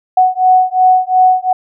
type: beating tone pair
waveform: sine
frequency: 740 / 742.8 Hz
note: F#5 / F#5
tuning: 0 / +7 cents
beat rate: 2.8 Hz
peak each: -10 dBFS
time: 0.17-1.53 s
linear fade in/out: 5 ms
effects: none